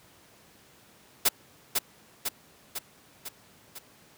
white noise with echo, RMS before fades -21 dBFS, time 1.25-1.29 s, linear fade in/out 10 ms, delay 500 ms, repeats 5, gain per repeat -4 dB, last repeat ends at 3.79 s, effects pink hiss -57 dBFS RMS until 4.17 s + high-pass 100 Hz 12 dB/octave

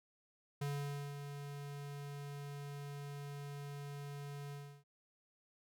square tone with ADSR envelope, 142.8 Hz, D3, 48 cents flat, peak -37 dBFS, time 0.61-4.84 s, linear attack 8 ms, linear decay 520 ms, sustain -8 dB, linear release 320 ms, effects none

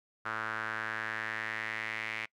sawtooth tone with band-pass filter sweep, 110 Hz, A2, in tune, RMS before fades -37 dBFS, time 0.25-2.26 s, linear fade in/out 10 ms, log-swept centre 1400 to 2200 Hz, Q 4.4, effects noise-tail reverb RT60 0.1 s tail -24 dB re dry

